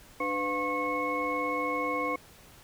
sine tone cluster, 297 / 502 / 709 / 1083 / 2195 Hz, D4 / B4 / F5 / C#6 / C#7, +20 / +28 / +26 / -41 / -18 cents, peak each -35 / -33 / -39 / -31 / -34 dBFS, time 0.2-2.16 s, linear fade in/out 5 ms, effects tanh soft clip ceiling -17 dBFS + pink hiss -54 dBFS RMS until 2.63 s

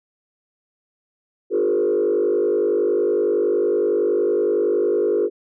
sine tone with frequency modulation, 414.4 Hz, G#4, 4 cents flat, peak -15 dBFS, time 1.5-5.3 s, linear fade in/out 50 ms, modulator 50.8 Hz, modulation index 1.4, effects tanh soft clip ceiling -12 dBFS

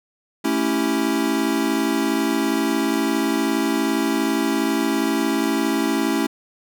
square chord, A dominant seventh, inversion none, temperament equal, 220 / 277.2 / 329.6 / 392 Hz, A3 / C#4 / E4 / G4, 0 / 0 / 0 / 0 cents, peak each -26 / -23 / -24 / -29 dBFS, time 0.44-6.27 s, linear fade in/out 10 ms, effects none

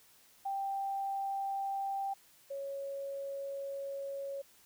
sine tone pair in turn, 786 / 553.4 Hz, G5 / C#5, +4 / -3 cents, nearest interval tritone, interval 607 cents, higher first, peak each -33 / -37 dBFS, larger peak first, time 0.45-2.14 / 2.5-4.42 s, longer second, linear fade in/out 10 ms, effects white hiss -63 dBFS RMS until 4.65 s

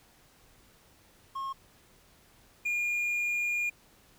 triangle tone pair in turn, 1080 / 2422 Hz, C#6 / D#7, -45 / -47 cents, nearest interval octave + major second, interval 1398 cents, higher second, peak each -31 / -26 dBFS, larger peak second, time 1.35-1.53 / 2.65-3.7 s, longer second, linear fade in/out 10 ms, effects pink hiss -61 dBFS RMS until 4.18 s

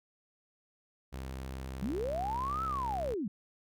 sawtooth tone, 65.7 Hz, C2, 8 cents sharp, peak -35 dBFS, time 1.12-3.15 s, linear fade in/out 20 ms
sine linear two-way sweep, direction up then down, 171.7 to 1343 to 171.7 Hz, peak -32 dBFS, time 1.82-3.28 s, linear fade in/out 5 ms, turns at 2.64 s
effects none

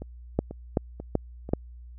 two click trains, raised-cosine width 2 ms, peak -9 / -23 dBFS, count 4 / 4, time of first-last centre 0.39-1.535 / 0.02-1.491 s, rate 2.62 / 2.04 Hz, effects added 60 Hz sine -42 dBFS peak until 1.98 s

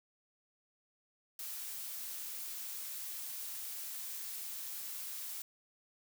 blue noise, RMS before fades -43 dBFS, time 1.39-5.42 s, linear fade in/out 2 ms, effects none

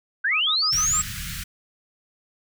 sine linear sweep, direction up, 1480 to 7740 Hz, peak -19 dBFS, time 0.24-1.02 s, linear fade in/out 10 ms
sine tone bursts, 1257 Hz, D#6, 17 cents sharp, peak -28 dBFS, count 5, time 0.31-1.019 s, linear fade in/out 20 ms, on 97 ms, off 56 ms
pink band-stop noise, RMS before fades -32 dBFS, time 0.72-1.44 s, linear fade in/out 10 ms, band 190 to 1400 Hz, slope 48 dB/octave
effects none

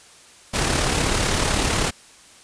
pink noise with amplitude modulation, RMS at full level -19 dBFS, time 0.53-1.91 s, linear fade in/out 20 ms, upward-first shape sine, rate 35.9 Hz, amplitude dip 40%, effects white hiss -48 dBFS RMS until 2.43 s + resampled to 22050 Hz

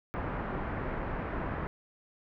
pink low-pass noise, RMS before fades -35 dBFS, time 0.14-1.67 s, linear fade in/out 0 ms, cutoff 1800 Hz, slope 24 dB/octave, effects none

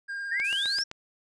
triangle tone with vibrato, 1608 Hz, G6, 44 cents sharp, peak -30 dBFS, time 0.08-0.84 s, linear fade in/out 20 ms, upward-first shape triangle, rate 18 Hz, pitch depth 20 cents each way
sine exponential sweep, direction up, 1773 to 5640 Hz, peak -26 dBFS, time 0.31-0.84 s, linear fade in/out 10 ms
click train, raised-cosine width 0.2 ms, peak -20 dBFS, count 5, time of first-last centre 0.4-0.914 s, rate 7.78 Hz
violet noise, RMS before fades -36 dBFS, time 0.44-0.83 s, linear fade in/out 10 ms
effects resampled to 22050 Hz

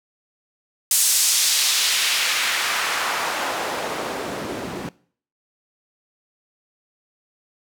white noise with band-pass filter sweep, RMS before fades -22 dBFS, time 0.91-4.89 s, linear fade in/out 2 ms, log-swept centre 8600 to 220 Hz, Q 0.96, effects noise-tail reverb RT60 0.5 s tail -21 dB re dry

